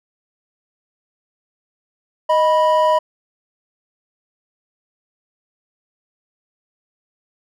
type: tone pair together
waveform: triangle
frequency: 622.3 / 982.4 Hz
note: D#5 / B5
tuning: 0 / -9 cents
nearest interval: minor sixth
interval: 791 cents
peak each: -13 dBFS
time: 2.29-2.99 s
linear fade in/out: 10 ms
effects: none